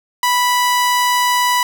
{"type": "tone", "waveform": "sawtooth", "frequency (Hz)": 986, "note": "B5", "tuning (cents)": -3, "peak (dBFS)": -9, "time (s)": [0.23, 1.63], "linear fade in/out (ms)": 2, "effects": ["8-bit"]}